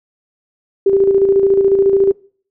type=tone with tremolo; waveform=sine; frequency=392 Hz; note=G4; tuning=in tune; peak=-7 dBFS; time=0.86-2.12 s; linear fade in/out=5 ms; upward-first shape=square; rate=14 Hz; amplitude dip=45%; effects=noise-tail reverb RT60 0.5 s tail -24 dB re dry